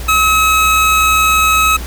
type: tone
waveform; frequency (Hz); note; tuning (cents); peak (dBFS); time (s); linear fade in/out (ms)
25% pulse; 1282; E6; -49; -5; 0.08-1.77; 10
effects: added 60 Hz sine -22 dBFS peak until 1.86 s + pink hiss -30 dBFS RMS until 1.86 s